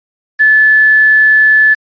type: tone with quantisation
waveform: sine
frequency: 1735 Hz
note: A6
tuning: 25 cents flat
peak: -4 dBFS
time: 0.39-1.75 s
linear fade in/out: 20 ms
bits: 5
effects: resampled to 11025 Hz

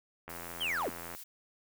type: click train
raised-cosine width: 0.5 ms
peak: -28 dBFS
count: 75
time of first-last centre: 0.28-1.15 s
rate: 85.1 Hz
type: noise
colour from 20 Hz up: blue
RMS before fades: -47 dBFS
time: 0.29-1.24 s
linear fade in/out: 10 ms
type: linear sweep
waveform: triangle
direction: down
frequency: 3322 to 138.59 Hz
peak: -29 dBFS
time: 0.6-0.9 s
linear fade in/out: 20 ms
effects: none

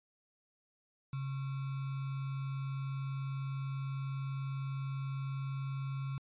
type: tone with sample-and-hold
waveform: sine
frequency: 135.4 Hz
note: C#3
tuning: 40 cents flat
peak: -35 dBFS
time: 1.13-6.18 s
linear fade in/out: 2 ms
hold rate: 1225 Hz
effects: resampled to 8000 Hz

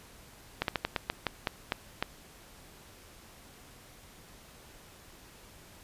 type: slowing click train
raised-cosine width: 0.3 ms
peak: -12 dBFS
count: 10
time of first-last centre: 0.62-2.026 s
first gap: 62 ms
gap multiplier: 1.22
effects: pink hiss -54 dBFS RMS until 5.83 s + resampled to 32000 Hz

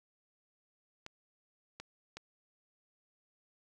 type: clicks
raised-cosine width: 0.2 ms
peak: -27 dBFS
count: 3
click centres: 1.064 / 1.8 / 2.17 s
effects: none

